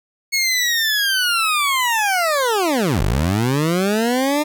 20% pulse linear two-way sweep, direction down then up, 2198 to 43.65 to 304.9 Hz, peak -11 dBFS, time 0.32-4.44 s, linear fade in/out 20 ms, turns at 3.03 s, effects none

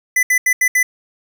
square tone bursts at uneven times, 2002 Hz, B6, 23 cents sharp, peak -12 dBFS, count 5, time 0.16-0.23 / 0.3-0.38 / 0.46-0.53 / 0.61-0.68 / 0.75-0.83 s, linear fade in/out 5 ms, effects none

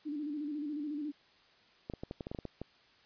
sine tone with vibrato, 296.2 Hz, D4, 15 cents sharp, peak -35 dBFS, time 0.05-1.12 s, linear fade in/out 20 ms, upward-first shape square, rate 14 Hz, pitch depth 56 cents each way
clicks, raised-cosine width 2 ms, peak -26 dBFS, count 11, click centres 1.899 / 1.937 / 2.035 / 2.111 / 2.208 / 2.269 / 2.315 / 2.348 / 2.388 / 2.453 / 2.616 s
effects white hiss -64 dBFS RMS until 3.05 s + resampled to 11025 Hz

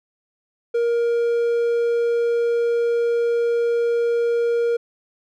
triangle tone, 470 Hz, A#4, 14 cents sharp, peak -15 dBFS, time 0.74-4.77 s, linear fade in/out 10 ms, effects none

